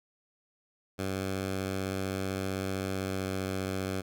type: tone with pitch glide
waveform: 10% pulse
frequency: 95.7 to 95.04 Hz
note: G2 to F#2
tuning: -41 to +47 cents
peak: -23 dBFS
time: 0.98-4.02 s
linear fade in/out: 20 ms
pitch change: -12 cents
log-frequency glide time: 2.9-3.3 s
effects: none